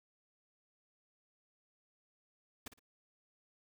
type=noise with echo; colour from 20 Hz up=pink; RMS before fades=-44 dBFS; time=2.66-2.68 s; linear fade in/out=5 ms; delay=57 ms; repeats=2; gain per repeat=-12 dB; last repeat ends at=2.794 s; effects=none